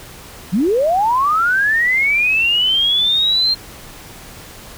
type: linear sweep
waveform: sine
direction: up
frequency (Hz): 159.5 to 4205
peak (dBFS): -12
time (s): 0.52-3.55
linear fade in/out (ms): 20
effects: pink hiss -37 dBFS RMS until 4.77 s